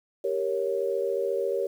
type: chord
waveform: sine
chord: G diminished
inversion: none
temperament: equal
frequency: 392 / 466.2 / 554.4 Hz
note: G4 / Bb4 / Db5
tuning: 0 / 0 / 0 cents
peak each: -29 dBFS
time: 0.24-1.67 s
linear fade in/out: 5 ms
effects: 9-bit